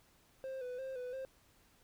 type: tone with vibrato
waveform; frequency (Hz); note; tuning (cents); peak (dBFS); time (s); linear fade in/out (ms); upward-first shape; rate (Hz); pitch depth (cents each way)
triangle; 513; C5; -34; -38; 0.44-1.25; 0; square; 2.9; 52
effects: pink hiss -68 dBFS RMS until 1.83 s